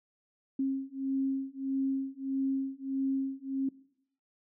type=beating tone pair; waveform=sine; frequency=268.4 / 270 Hz; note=C4 / C#4; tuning=+44 / -45 cents; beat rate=1.6 Hz; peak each=-33 / -32 dBFS; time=0.59-3.69 s; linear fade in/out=5 ms; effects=noise-tail reverb RT60 0.7 s tail -21 dB re dry